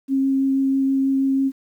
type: tone with vibrato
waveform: sine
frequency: 269.7 Hz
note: C#4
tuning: 47 cents flat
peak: -16 dBFS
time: 0.08-1.52 s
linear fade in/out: 50 ms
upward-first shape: triangle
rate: 6.2 Hz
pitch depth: 9 cents each way
effects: 9-bit